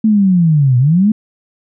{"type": "linear two-way sweep", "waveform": "sine", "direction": "down then up", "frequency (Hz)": [223, 120, 223], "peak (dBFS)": -7, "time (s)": [0.04, 1.12], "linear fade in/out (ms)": 5, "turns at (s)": 0.78, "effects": []}